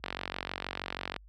click train, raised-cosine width 0.3 ms, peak -17 dBFS, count 53, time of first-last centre 0.04-1.163 s, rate 46.3 Hz, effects added 50 Hz sine -39 dBFS peak until 1.28 s + high-pass 100 Hz 12 dB/octave

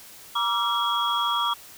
sine tone cluster, 951 / 1166 / 1363 / 3317 Hz, A#5 / D6 / F6 / G#7, +34 / -13 / -43 / -3 cents, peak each -27 / -25 / -30 / -26 dBFS, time 0.35-1.54 s, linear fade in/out 10 ms, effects tanh soft clip ceiling -13 dBFS + white hiss -46 dBFS RMS until 1.77 s

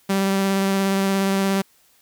sawtooth tone with vibrato, 194.7 Hz, G3, 12 cents flat, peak -14 dBFS, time 0.09-1.62 s, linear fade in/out 10 ms, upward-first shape square, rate 17 Hz, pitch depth 9 cents each way, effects white hiss -58 dBFS RMS until 2.01 s

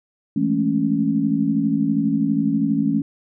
sine chord, A major seventh, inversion second, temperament equal, 164.81 / 207.7 / 220 / 277.2 Hz, E3 / G#3 / A3 / C#4, 0 / 0 / 0 / 0 cents, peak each -25 / -24 / -22 / -20 dBFS, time 0.36-3.02 s, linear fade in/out 5 ms, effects none

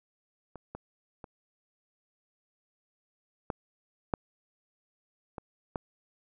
clicks, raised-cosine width 1 ms, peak -29 / -25 / -29 / -17 / -13 / -24 / -18 dBFS, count 7, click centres 0.557 / 0.75 / 1.242 / 3.502 / 4.138 / 5.382 / 5.758 s, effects none

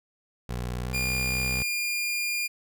20% pulse tone with pitch glide, 61 to 64 Hz, B1 to C2, -21 to -38 cents, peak -25 dBFS, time 0.49-1.63 s, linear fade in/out 5 ms, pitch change +83 cents, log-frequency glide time 0.84-0.91 s
sawtooth tone, 2412 Hz, D7, 46 cents sharp, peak -23 dBFS, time 0.93-2.48 s, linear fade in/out 20 ms
effects none

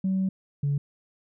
sine tone pair in turn, 190 / 142.34 Hz, F#3 / C#3, +46 / +46 cents, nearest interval perfect fourth, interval 500 cents, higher first, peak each -21 dBFS, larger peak neither, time 0.04-0.29 / 0.63-0.78 s, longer first, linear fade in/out 5 ms, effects tanh soft clip ceiling -19 dBFS

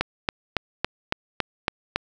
click train, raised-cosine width 0.3 ms, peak -5 dBFS, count 8, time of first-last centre 0.01-1.96 s, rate 3.59 Hz, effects none

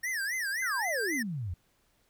square tone with vibrato, 1800 Hz, A6, 39 cents sharp, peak -31 dBFS, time 0.03-1.23 s, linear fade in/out 10 ms, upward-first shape sine, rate 3.8 Hz, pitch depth 240 cents each way
sine exponential sweep, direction down, 1661.2 to 80.1 Hz, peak -32 dBFS, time 0.62-1.54 s, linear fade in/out 5 ms
effects pink hiss -70 dBFS RMS until 2.09 s

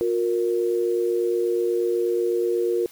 sine tone pair together, 358 / 466.2 Hz, F4 / A#4, +43 / 0 cents, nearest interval perfect fourth, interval 457 cents, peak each -22 / -23 dBFS, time 0.01-2.86 s, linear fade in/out 0 ms, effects white hiss -49 dBFS RMS until 2.91 s

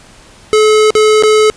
square tone with dropouts, 430 Hz, A4, 40 cents flat, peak -6 dBFS, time 0.53-1.5 s, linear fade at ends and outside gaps 0 ms, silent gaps 0.905-0.952 / 1.225-1.235 s, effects pink hiss -40 dBFS RMS until 1.56 s + resampled to 22050 Hz

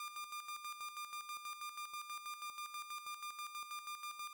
sawtooth tone with tremolo, 1201 Hz, D6, 38 cents sharp, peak -39 dBFS, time 0-4.33 s, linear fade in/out 2 ms, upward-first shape square, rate 6.2 Hz, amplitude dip 60%, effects none

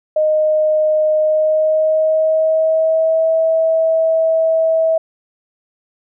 sine tone with pitch glide, 618 to 647.2 Hz, D#5 to E5, -12 to -32 cents, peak -11 dBFS, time 0.16-4.98 s, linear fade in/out 5 ms, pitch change +80 cents, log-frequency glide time 1.18-3.3 s, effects none

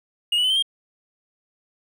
triangle tone with pitch steps, 2861 / 2947 / 3035 / 3125 / 3219 Hz, F7 / F#7 / F#7 / G7 / G7, +41 / -8 / +43 / -6 / +45 cents, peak -16 dBFS, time 0.32-0.625 s, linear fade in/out 5 ms, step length 61 ms, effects none

